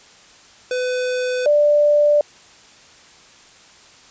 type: tone pair in turn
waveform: square / sine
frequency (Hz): 502 / 589.5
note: B4 / D5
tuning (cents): +28 / +6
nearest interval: minor third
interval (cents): 278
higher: second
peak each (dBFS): -20 / -11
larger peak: second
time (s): 0.71-1.46 / 1.46-2.21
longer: neither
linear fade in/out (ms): 2
effects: white hiss -47 dBFS RMS until 4.1 s + resampled to 16000 Hz